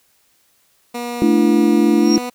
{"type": "tone with pitch glide", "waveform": "15% pulse", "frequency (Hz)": [240.3, 246.2], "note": ["B3", "B3"], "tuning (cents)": [-47, -5], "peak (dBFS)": -17, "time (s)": [0.94, 2.3], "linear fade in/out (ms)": 10, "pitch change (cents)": 42, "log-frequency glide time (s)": [1.99, 2.09]}
{"type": "chord", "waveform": "sine", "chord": "A suspended fourth", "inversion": "none", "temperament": "equal with one note detuned", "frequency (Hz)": [220, 293.7, 336.9], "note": ["A3", "D4", "E4"], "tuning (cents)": [0, 0, 38], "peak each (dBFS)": -15, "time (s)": [1.22, 2.18], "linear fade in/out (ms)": 0}
{"type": "tone with exponential growth", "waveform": "sine", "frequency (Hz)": 5588, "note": "F8", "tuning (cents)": 0, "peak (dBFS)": -14, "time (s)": [1.94, 2.16], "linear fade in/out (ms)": 1, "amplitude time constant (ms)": 47}
{"effects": ["white hiss -59 dBFS RMS until 2.34 s"]}